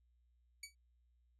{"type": "tone with exponential decay", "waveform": "15% pulse", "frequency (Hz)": 2273, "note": "C#7", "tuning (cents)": 43, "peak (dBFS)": -36, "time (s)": [0.63, 0.75], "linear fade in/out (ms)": 5, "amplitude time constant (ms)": 24, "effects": ["added 60 Hz sine -70 dBFS peak until 1.39 s", "low-pass 12000 Hz 12 dB/octave"]}